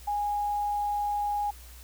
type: tone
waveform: sine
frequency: 824 Hz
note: G#5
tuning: 14 cents flat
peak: -26 dBFS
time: 0.07-1.51 s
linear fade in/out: 10 ms
effects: added 60 Hz sine -46 dBFS peak until 1.83 s + white hiss -52 dBFS RMS until 1.83 s